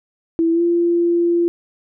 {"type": "tone with pitch glide", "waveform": "sine", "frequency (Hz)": [330.5, 343.3], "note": ["E4", "F4"], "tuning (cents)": [5, -30], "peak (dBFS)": -13, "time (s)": [0.39, 1.48], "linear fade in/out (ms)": 0, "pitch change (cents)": 65, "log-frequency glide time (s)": [0.52, 0.62], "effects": []}